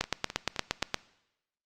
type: two click trains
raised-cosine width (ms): 0.2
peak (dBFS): -9 / -19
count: 9 / 4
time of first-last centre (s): 0.01-0.943 / 0.04-0.823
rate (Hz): 8.57 / 3.83
effects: noise-tail reverb RT60 0.9 s tail -20 dB re dry + Opus 48 kbps